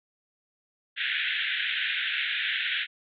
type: band-pass noise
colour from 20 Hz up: pink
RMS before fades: -29 dBFS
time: 0.96-2.87 s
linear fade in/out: 50 ms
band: 1500 to 3700 Hz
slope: 96 dB/octave
effects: none